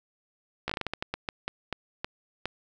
slowing click train, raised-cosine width 0.3 ms, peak -14 dBFS, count 15, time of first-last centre 0.68-2.456 s, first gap 15 ms, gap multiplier 1.29, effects none

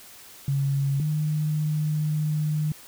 sine tone pair in turn, 138.59 / 152.52 Hz, C#3 / D#3, 0 / -34 cents, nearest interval major second, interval 166 cents, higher second, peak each -21 / -22 dBFS, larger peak first, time 0.48-1 / 1-2.72 s, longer second, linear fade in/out 2 ms, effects white hiss -47 dBFS RMS until 2.87 s

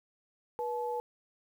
sine tone pair together, 484 / 862.4 Hz, B4 / A5, -35 / -35 cents, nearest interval minor seventh, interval 1000 cents, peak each -34 / -35 dBFS, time 0.59-1 s, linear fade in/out 0 ms, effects 10-bit

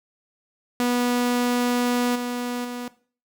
sawtooth tone with level steps, 244.4 Hz, B3, 18 cents flat, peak -16 / -22 / -26 dBFS, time 0.8-2.88 s, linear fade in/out 0 ms, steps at 2.15 / 2.64 s, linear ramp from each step 10 ms, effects noise-tail reverb RT60 0.4 s tail -17 dB re dry

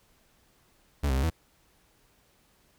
40% pulse tone with pitch steps, 71.8 / 65.3 / 67.1 / 81.4 Hz, D2 / C2 / C2 / E2, -39 / -3 / +44 / -21 cents, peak -23 dBFS, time 1.03-1.302 s, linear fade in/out 10 ms, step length 68 ms, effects pink hiss -65 dBFS RMS until 2.78 s

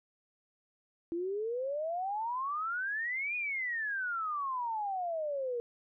sine exponential two-way sweep, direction up then down, 330 to 2482 to 467 Hz, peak -32 dBFS, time 1.12-5.6 s, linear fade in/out 0 ms, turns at 3.36 s, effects none

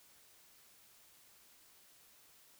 silence, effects white hiss -64 dBFS RMS until 2.59 s

